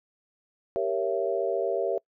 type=chord; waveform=sine; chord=G diminished seventh; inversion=none; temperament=equal with one note detuned; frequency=392 / 466.2 / 554.4 / 669.6 Hz; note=G4 / Bb4 / Db5 / Fb5; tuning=0 / 0 / 0 / +27 cents; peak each=-30 dBFS; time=0.76-1.98 s; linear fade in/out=0 ms; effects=noise-tail reverb RT60 0.1 s tail -25 dB re dry